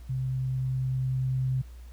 sine tone with level ramp, 130 Hz, C3, 11 cents flat, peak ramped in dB -27 to -24 dBFS, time 0.09-1.62 s, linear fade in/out 10 ms, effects added 60 Hz sine -42 dBFS peak until 1.92 s + pink hiss -60 dBFS RMS until 1.92 s

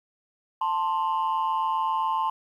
sine tone pair together, 884 / 1051.3 Hz, A5 / C6, +8 / +8 cents, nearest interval minor third, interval 300 cents, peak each -24 dBFS, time 0.61-2.3 s, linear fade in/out 5 ms, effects tanh soft clip ceiling -19 dBFS + 10-bit

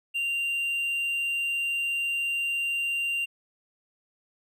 triangle tone, 2777 Hz, F7, 10 cents flat, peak -24 dBFS, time 0.14-3.26 s, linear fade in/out 20 ms, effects none

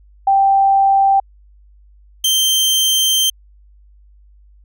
sine / sawtooth tone pair in turn, 784 / 3136 Hz, G5 / G7, 0 / 0 cents, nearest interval 2 octaves, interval 2400 cents, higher second, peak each -9 dBFS, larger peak neither, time 0.27-1.2 / 2.24-3.3 s, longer second, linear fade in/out 5 ms, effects added 50 Hz sine -44 dBFS peak until 4.64 s

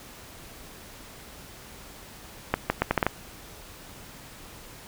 accelerating click train, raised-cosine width 0.5 ms, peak -6 dBFS, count 7, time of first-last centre 2.54-3.066 s, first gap 160 ms, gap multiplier 0.75, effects pink hiss -46 dBFS RMS until 4.87 s

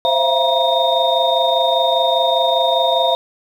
sine tone cluster, 525 / 665 / 690 / 951 / 3677 Hz, C5 / E5 / F5 / A#5 / A#7, +6 / +15 / -21 / +34 / -24 cents, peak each -19 dBFS, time 0.05-3.15 s, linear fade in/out 0 ms, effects tanh soft clip ceiling -1 dBFS + 7-bit

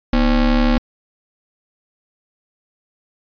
square ring-modulated tone, 138.59 Hz, C#3, in tune, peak -10 dBFS, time 0.13-0.78 s, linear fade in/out 2 ms, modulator 103 Hz, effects resampled to 11025 Hz

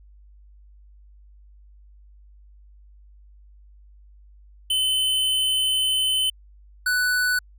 square tone pair in turn, 3044 / 1488.1 Hz, F#7 / F#6, +48 / +9 cents, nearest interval octave, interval 1239 cents, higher first, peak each -20 dBFS, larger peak neither, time 4.7-6.3 / 6.86-7.39 s, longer first, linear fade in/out 5 ms, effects added 50 Hz sine -47 dBFS peak until 7.58 s

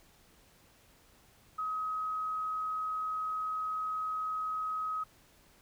sine tone, 1268 Hz, D#6, 32 cents sharp, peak -32 dBFS, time 1.58-5.04 s, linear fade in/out 10 ms, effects pink hiss -63 dBFS RMS until 5.61 s

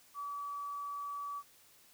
sine tone with quantisation, 1146 Hz, D6, 43 cents flat, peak -38 dBFS, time 0.14-1.43 s, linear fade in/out 50 ms, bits 11, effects white hiss -63 dBFS RMS until 1.93 s

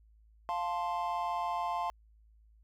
triangle chord, F major, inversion none, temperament equal, 698.5 / 880 / 1046.5 Hz, F5 / A5 / C6, 0 / 0 / 0 cents, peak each -34 dBFS, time 0.49-1.9 s, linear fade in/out 0 ms, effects added 54 Hz sine -59 dBFS peak until 2.63 s

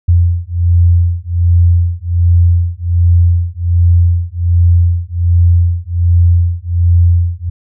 sine beating tone pair, 85.9 / 87.2 Hz, F2 / F2, -28 / -2 cents, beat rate 1.3 Hz, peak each -10 dBFS, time 0.08-7.5 s, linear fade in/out 10 ms, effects none

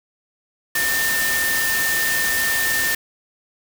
sine tone in noise, 1800 Hz, A6, 39 cents sharp, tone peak -20 dBFS, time 0.75-2.95 s, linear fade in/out 5 ms, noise white, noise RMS -23 dBFS, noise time 0.75-2.95 s, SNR 0 dB, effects none

